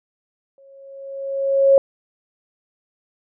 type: tone with exponential growth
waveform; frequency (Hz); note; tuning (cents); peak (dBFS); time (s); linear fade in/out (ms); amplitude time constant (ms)
sine; 547; C#5; -23; -7; 0.58-1.78; 1; 260
effects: none

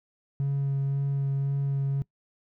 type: tone with vibrato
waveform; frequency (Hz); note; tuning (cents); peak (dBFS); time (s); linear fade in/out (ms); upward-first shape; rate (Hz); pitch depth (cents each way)
triangle; 138.59; C#3; 0; -21; 0.4-2.02; 0; sine; 1.9; 11
effects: noise-tail reverb RT60 0.1 s tail -24 dB re dry + tanh soft clip ceiling -20 dBFS

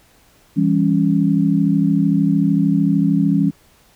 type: chord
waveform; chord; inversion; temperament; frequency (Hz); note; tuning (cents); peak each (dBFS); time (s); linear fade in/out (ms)
sine; C# diminished; first; just; 166.31 / 199.57 / 277.2; E3 / G3 / C#4; +16 / +31 / 0; -17; 0.56-3.51; 20
effects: pink hiss -53 dBFS RMS until 3.95 s

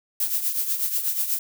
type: noise with tremolo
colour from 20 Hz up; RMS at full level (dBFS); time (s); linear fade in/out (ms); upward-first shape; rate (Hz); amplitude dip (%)
violet; -22; 0.2-1.39; 2; triangle; 8.2; 70
effects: none

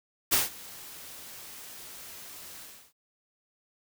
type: noise with ADSR envelope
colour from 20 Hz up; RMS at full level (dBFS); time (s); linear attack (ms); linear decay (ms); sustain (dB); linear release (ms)
white; -22; 0.31-2.93; 20; 160; -23; 330
effects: none

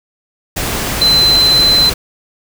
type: tone in noise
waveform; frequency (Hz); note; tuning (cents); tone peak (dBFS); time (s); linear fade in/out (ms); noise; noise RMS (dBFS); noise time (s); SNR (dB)
sine; 4059; B7; +47; -7; 1.01-1.9; 10; pink; -18; 0.56-1.94; +8
effects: none

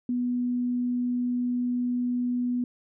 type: tone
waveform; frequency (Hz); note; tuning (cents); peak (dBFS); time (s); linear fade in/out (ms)
sine; 245.7; B3; -9; -24; 0.09-2.64; 2
effects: none

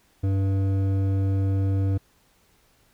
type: tone with hard clipping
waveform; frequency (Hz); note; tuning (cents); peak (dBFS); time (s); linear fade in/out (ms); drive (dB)
sine; 97.1; G2; -16; -22; 0.23-1.98; 10; 10
effects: pink hiss -62 dBFS RMS until 2.93 s

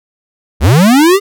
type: linear sweep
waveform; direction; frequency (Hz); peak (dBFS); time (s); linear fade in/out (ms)
square; up; 55.3 to 413.2; -5; 0.6-1.2; 50
effects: none

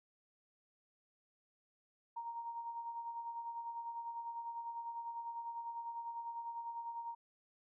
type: tone with tremolo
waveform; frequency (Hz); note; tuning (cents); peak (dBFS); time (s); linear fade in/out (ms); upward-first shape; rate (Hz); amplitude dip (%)
sine; 932; A#5; -1; -39; 2.16-7.15; 10; sine; 10; 50
effects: none

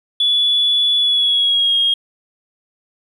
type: tone with pitch glide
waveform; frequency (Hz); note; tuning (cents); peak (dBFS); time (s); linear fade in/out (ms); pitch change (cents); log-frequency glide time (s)
triangle; 3428 to 3258; A7 to G#7; -46 to -34; -9; 0.2-1.94; 5; -88; 0.98-1.76
effects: tanh soft clip ceiling -10 dBFS

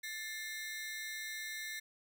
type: ring-modulated tone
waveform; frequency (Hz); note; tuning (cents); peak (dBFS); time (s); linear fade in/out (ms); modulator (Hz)
sawtooth; 1941; B6; -31; -34; 0.03-1.8; 10; 180
effects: none

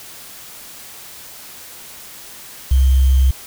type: tone with sample-and-hold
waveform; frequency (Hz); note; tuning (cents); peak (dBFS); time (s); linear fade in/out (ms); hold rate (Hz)
sine; 65.9; C2; +13; -9; 2.71-3.31; 5; 3150
effects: white hiss -37 dBFS RMS until 3.46 s

